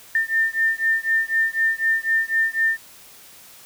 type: beating tone pair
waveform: sine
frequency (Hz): 1800 / 1804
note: A6 / A6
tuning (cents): +39 / +43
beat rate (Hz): 4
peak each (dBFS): -21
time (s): 0.15-2.77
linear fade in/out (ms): 2
effects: white hiss -46 dBFS RMS until 3.65 s